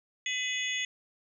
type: tone cluster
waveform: sine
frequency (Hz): 2013 / 2529 / 2945 / 3438 / 6610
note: B6 / D#7 / F#7 / A7 / G#8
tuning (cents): +33 / +28 / -9 / -41 / -9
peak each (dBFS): -33 / -37 / -38 / -37 / -38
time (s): 0.26-0.85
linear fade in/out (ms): 2
effects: none